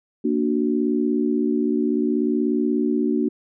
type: chord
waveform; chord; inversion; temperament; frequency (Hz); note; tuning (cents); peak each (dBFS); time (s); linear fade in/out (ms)
sine; Bb augmented; none; equal; 233.1 / 293.7 / 370; Bb3 / D4 / F#4; 0 / 0 / 0; -22 / -22 / -24; 0.24-3.29; 10
effects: none